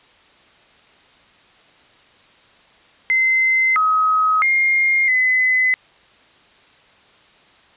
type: tone with pitch steps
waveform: sine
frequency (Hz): 2065 / 1269 / 2125 / 2023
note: C7 / D#6 / C7 / B6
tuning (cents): -23 / +34 / +26 / +41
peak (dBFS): -13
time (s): 3.1-5.74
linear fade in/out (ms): 0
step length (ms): 660
effects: white hiss -51 dBFS RMS until 7.76 s + resampled to 8000 Hz